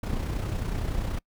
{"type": "noise with amplitude modulation", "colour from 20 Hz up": "brown", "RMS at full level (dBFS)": -27, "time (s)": [0.03, 1.19], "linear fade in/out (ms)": 5, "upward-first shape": "sine", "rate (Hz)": 30.7, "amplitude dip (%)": 50, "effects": ["noise-tail reverb RT60 0.1 s tail -26 dB re dry"]}